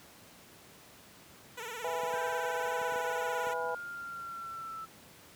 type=tone with vibrato; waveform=10% pulse; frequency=466.2 Hz; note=A#4; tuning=in tune; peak=-31 dBFS; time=1.57-3.54 s; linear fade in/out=10 ms; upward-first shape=sine; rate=18 Hz; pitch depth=110 cents each way
type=harmonic tone; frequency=164.81 Hz; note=E3; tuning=in tune; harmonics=3 / 4 / 5 / 6; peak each=-36 / -40 / -38 / -38 dBFS; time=1.84-3.75 s; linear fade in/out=5 ms
type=clicks; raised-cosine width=3 ms; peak=-36 dBFS; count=6; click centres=2.035 / 2.139 / 2.815 / 2.922 / 2.959 / 3.469 s
type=exponential sweep; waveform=sine; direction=down; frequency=1568 to 1318.5 Hz; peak=-39 dBFS; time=2.12-4.86 s; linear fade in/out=20 ms
effects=pink hiss -55 dBFS RMS until 5.35 s + high-pass 100 Hz 12 dB/octave